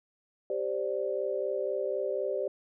sine chord, G suspended fourth, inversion none, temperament equal, 392 / 523.3 / 587.3 Hz, G4 / C5 / D5, 0 / 0 / 0 cents, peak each -33 dBFS, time 0.5-2.48 s, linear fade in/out 2 ms, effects none

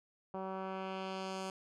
10% pulse tone with low-pass filter sweep, 190 Hz, F#3, 46 cents sharp, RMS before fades -41 dBFS, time 0.34-1.5 s, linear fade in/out 2 ms, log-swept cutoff 920 to 8500 Hz, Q 1.1, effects none

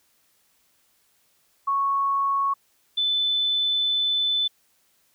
sine tone pair in turn, 1106 / 3511 Hz, C#6 / A7, -4 / -4 cents, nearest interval octave + minor sixth, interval 2000 cents, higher second, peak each -20 dBFS, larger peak neither, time 1.67-2.54 / 2.97-4.48 s, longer second, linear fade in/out 10 ms, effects white hiss -65 dBFS RMS until 5.14 s

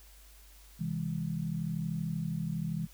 sine chord, C augmented, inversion none, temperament just, 130.81 / 163.52 / 204.4 Hz, C3 / E3 / G#3, 0 / -14 / -27 cents, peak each -39 / -33 / -38 dBFS, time 0.79-2.87 s, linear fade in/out 20 ms, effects added 50 Hz sine -54 dBFS peak until 2.93 s + white hiss -59 dBFS RMS until 2.93 s

